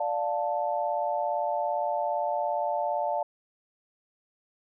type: chord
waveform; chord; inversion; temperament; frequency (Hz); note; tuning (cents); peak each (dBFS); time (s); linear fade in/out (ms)
sine; D minor; none; just; 587.3 / 704.8 / 881; D5 / F5 / A5; 0 / +16 / +2; -30; 0-3.23; 5
effects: none